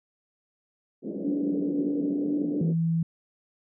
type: band-pass noise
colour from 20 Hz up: pink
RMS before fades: -33 dBFS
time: 1.02-2.75 s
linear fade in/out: 50 ms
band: 180 to 510 Hz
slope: 48 dB/octave
type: tone with pitch glide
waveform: sine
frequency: 287.9 to 292.1 Hz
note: D4 to D4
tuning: -34 to -9 cents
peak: -25 dBFS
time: 1.24-2.61 s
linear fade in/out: 10 ms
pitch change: +25 cents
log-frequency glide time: 2.16-2.25 s
type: tone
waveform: sine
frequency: 164.81 Hz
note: E3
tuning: in tune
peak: -22 dBFS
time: 2.61-3.03 s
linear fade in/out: 5 ms
effects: none